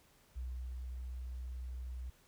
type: tone with ADSR envelope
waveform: sine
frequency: 62.6 Hz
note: B1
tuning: 24 cents sharp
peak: -38 dBFS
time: 0.35-2.1 s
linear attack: 26 ms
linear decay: 370 ms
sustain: -2 dB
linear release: 5 ms
effects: pink hiss -67 dBFS RMS until 2.27 s